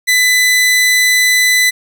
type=tone; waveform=sawtooth; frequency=2000 Hz; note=B6; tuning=21 cents sharp; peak=-5 dBFS; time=0.07-1.71 s; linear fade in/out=20 ms; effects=none